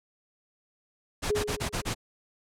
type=noise bursts; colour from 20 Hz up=pink; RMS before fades=-30 dBFS; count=6; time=1.22-1.946 s; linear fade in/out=20 ms; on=96 ms; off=30 ms
type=tone with exponential decay; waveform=sine; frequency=418.5 Hz; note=G#4; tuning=13 cents sharp; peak=-22 dBFS; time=1.3-1.95 s; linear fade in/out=2 ms; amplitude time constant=140 ms
effects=low-pass 10000 Hz 12 dB/octave